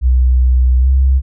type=tone with pitch glide; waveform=sine; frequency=62.9 to 66.1 Hz; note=B1 to C2; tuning=+32 to +18 cents; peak=-7 dBFS; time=0.01-1.22 s; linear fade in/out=50 ms; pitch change=+86 cents; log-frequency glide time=0.8-0.89 s; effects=none